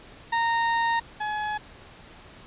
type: tone pair in turn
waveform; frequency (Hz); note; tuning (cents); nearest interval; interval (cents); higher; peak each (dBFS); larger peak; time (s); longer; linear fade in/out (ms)
30% pulse; 925 / 846.2; A#5 / G#5; -14 / +32; major second; 154; first; -19 / -24; first; 0.32-1 / 1.2-1.58; first; 10
effects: pink hiss -48 dBFS RMS until 2.46 s + resampled to 8000 Hz